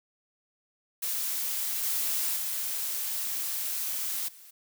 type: noise with level steps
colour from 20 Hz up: blue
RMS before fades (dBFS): -31 / -29 / -32 / -51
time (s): 1.02-4.51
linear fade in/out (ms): 10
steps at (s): 1.83 / 2.36 / 4.28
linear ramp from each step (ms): 5
effects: none